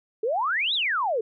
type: exponential two-way sweep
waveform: sine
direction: up then down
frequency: 415.3 to 3995 to 415.3 Hz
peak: -22 dBFS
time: 0.23-1.21 s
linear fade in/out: 5 ms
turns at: 0.74 s
effects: none